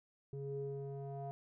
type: tone with low-pass filter sweep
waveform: square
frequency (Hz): 138.59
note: C#3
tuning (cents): 0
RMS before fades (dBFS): -43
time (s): 0.33-1.31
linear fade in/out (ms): 0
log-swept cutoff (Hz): 350 to 700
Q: 5.2
effects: none